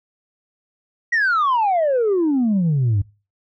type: exponential sweep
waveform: sine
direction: down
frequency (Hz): 1940 to 94.3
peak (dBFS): -13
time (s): 1.12-3.02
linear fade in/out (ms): 10
effects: noise-tail reverb RT60 0.3 s tail -21 dB re dry + tanh soft clip ceiling -13 dBFS